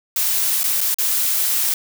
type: noise with dropouts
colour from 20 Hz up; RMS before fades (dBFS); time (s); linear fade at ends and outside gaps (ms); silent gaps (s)
blue; -19; 0.16-1.74; 2; 0.633-0.64 / 0.807-0.812 / 0.944-0.985
effects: none